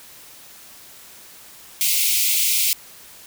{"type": "high-pass noise", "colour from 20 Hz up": "white", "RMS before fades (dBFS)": -19, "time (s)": [1.81, 2.73], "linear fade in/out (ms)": 0, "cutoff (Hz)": 2100, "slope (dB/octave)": 96, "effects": ["white hiss -44 dBFS RMS until 3.26 s"]}